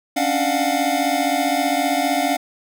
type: tone cluster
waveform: square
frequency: 275.1 / 290.4 / 603 / 703 / 747 Hz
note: C#4 / D4 / D5 / F5 / F#5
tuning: -13 / -19 / +46 / +11 / +16 cents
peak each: -25 / -26 / -29 / -22 / -25 dBFS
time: 0.16-2.37 s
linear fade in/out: 10 ms
effects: none